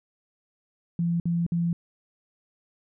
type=tone bursts; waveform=sine; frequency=170.3 Hz; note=F3; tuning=43 cents flat; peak=-22 dBFS; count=3; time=0.99-1.73 s; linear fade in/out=2 ms; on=210 ms; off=55 ms; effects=none